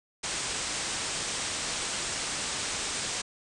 white low-pass noise, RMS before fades -33 dBFS, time 0.23-3.22 s, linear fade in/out 10 ms, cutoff 9000 Hz, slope 96 dB/octave, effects none

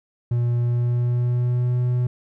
triangle tone with pitch glide, 120 to 123.59 Hz, B2 to B2, -49 to +2 cents, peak -16 dBFS, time 0.31-2.07 s, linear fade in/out 5 ms, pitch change +51 cents, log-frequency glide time 0.59-1.78 s, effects none

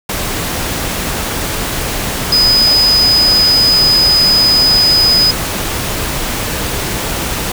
sine tone in noise, 5000 Hz, D#8, 8 cents sharp, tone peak -7 dBFS, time 2.32-5.31 s, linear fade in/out 5 ms, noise pink, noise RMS -18 dBFS, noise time 0.09-7.52 s, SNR +8 dB, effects none

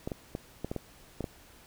clicks, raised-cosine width 2 ms, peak -20 dBFS, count 8, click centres 0.075 / 0.118 / 0.351 / 0.646 / 0.715 / 0.763 / 1.207 / 1.242 s, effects pink hiss -56 dBFS RMS until 1.66 s

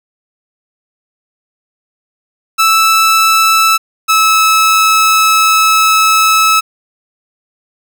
sawtooth tone pair in turn, 1316 / 1300.1 Hz, E6 / E6, -3 / -24 cents, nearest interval unison, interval 21 cents, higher first, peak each -3 dBFS, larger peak neither, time 2.58-3.78 / 4.08-6.61 s, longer second, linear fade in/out 20 ms, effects none

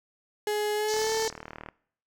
35% pulse tone with pitch glide, 420 to 443.2 Hz, G#4 to A4, +19 to +13 cents, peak -24 dBFS, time 0.47-1.28 s, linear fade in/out 2 ms, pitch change +94 cents, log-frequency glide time 0.75-1.13 s
white band-pass noise, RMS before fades -36 dBFS, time 0.88-1.3 s, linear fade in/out 5 ms, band 4200 to 6900 Hz, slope 48 dB/octave
click train, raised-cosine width 0.5 ms, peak -24 dBFS, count 30, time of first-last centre 0.94-1.687 s, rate 38.8 Hz
effects noise-tail reverb RT60 0.6 s tail -22 dB re dry

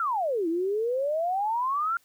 sine exponential two-way sweep, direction down then up, 1409 to 320.3 to 1409 Hz, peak -24 dBFS, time 0-1.97 s, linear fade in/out 2 ms, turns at 0.48 s, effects white hiss -64 dBFS RMS until 2.04 s

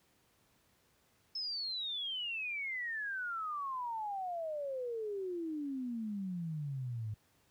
sine exponential sweep, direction down, 5270 to 104 Hz, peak -36 dBFS, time 1.35-7.14 s, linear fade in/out 5 ms, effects pink hiss -71 dBFS RMS until 7.5 s + high-pass 60 Hz 12 dB/octave

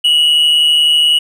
triangle tone with amplitude modulation, 2919 Hz, F#7, 24 cents flat, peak -4 dBFS, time 0.04-1.19 s, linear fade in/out 10 ms, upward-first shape sine, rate 152 Hz, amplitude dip 50%, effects none

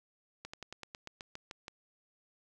slowing click train, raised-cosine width 0.2 ms, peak -26 dBFS, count 11, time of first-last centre 0.45-1.681 s, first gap 85 ms, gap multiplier 1.08, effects none

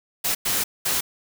white noise bursts at uneven times, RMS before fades -23 dBFS, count 3, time 0.24-0.35 / 0.45-0.64 / 0.85-1.01 s, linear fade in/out 10 ms, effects none

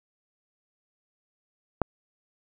click, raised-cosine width 1 ms, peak -8 dBFS, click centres 1.817 s, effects none

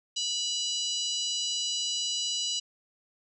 harmonic tone with a mistuned harmonic, 977 Hz, B5, 19 cents flat, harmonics 3 / 4 / 5 / 6 / 7 / 8, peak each -32 / -34 / -36 / -38 / -39 / -40 dBFS, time 0.16-2.6 s, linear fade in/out 10 ms, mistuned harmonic 4, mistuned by +28 cents, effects none

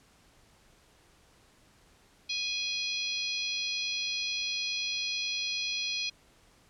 harmonic tone, 830.6 Hz, G#5, in tune, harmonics 3 / 4 / 5 / 6 / 7, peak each -35 / -36 / -35 / -41 / -43 dBFS, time 2.29-6.1 s, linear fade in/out 10 ms, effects pink hiss -62 dBFS RMS until 6.69 s + low-pass 10000 Hz 12 dB/octave

